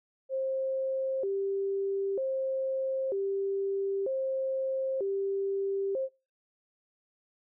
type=tone with vibrato; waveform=sine; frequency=456.5 Hz; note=A#4; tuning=36 cents flat; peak=-28 dBFS; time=0.29-6.09 s; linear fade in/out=50 ms; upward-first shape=square; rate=0.53 Hz; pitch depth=260 cents each way; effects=noise-tail reverb RT60 0.3 s tail -23 dB re dry